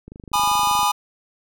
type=click train; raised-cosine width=3 ms; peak=-25 dBFS; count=20; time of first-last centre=0.08-0.831 s; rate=25.3 Hz
type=chord; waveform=square; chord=G# minor; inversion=none; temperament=equal with one note detuned; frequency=830.6 / 987.8 / 1216.1 Hz; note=G#5 / B5 / D#6; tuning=0 / 0 / -40 cents; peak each=-22 dBFS; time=0.33-0.92 s; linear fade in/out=10 ms
effects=none